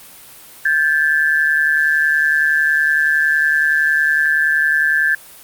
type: tone pair together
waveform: sine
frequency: 1580 / 1730.8 Hz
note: G6 / A6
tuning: +13 / -29 cents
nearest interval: major second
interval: 158 cents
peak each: -15 dBFS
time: 0.65-5.15 s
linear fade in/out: 5 ms
effects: white hiss -40 dBFS RMS until 5.43 s + Opus 32 kbps